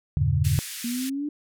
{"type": "chord", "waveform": "sine", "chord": "E diminished seventh", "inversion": "none", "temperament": "just", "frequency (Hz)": [82.41, 98.89, 118.67, 142.4], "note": ["E2", "G2", "Bb2", "Db3"], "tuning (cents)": [0, 16, 31, 47], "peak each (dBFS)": [-25, -25, -27, -23], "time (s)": [0.17, 0.59], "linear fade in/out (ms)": 0}
{"type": "band-pass noise", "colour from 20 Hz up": "white", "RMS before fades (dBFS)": -36, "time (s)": [0.44, 1.1], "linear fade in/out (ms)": 10, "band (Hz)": [1700, 13000], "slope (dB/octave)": 24}
{"type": "exponential sweep", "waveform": "sine", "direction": "up", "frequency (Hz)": [233.1, 299.5], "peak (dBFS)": -26, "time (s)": [0.84, 1.29], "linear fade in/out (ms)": 5}
{"effects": []}